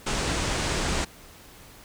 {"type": "low-pass noise", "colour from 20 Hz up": "pink", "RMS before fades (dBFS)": -27, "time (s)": [0.06, 1.05], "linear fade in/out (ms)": 10, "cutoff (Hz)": 8900, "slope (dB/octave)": 48, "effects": ["pink hiss -49 dBFS RMS until 1.84 s"]}